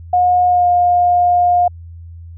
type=tone with pitch glide; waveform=sine; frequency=720 to 709.7 Hz; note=F#5 to F5; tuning=-47 to +28 cents; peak=-9 dBFS; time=0.13-1.68 s; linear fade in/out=5 ms; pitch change=-25 cents; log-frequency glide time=0.47-0.67 s; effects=added 84 Hz sine -31 dBFS peak until 2.37 s